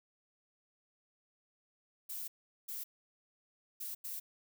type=noise bursts at uneven times; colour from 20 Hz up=violet; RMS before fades=-42 dBFS; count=4; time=2.09-2.28 / 2.68-2.84 / 3.8-3.95 / 4.04-4.2 s; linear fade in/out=10 ms; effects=none